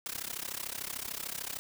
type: noise with amplitude modulation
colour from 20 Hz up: white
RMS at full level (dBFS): -35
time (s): 0.06-1.59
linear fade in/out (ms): 0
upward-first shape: sine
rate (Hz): 33.4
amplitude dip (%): 95
effects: none